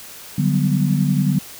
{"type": "chord", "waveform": "sine", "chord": "G major seventh", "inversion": "second", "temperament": "equal", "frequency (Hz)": [146.83, 185, 196, 246.9], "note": ["D3", "F#3", "G3", "B3"], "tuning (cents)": [0, 0, 0, 0], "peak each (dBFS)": [-18, -20, -22, -23], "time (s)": [0.38, 1.39], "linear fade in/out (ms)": 5, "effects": ["white hiss -38 dBFS RMS until 1.59 s"]}